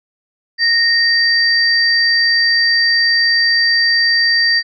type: tone pair together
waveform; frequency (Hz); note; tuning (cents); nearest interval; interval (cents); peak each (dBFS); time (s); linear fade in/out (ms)
sine; 1855 / 4674; A#6 / D8; -9 / -9; octave + major third; 1600; -13; 0.58-4.63; 50
effects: none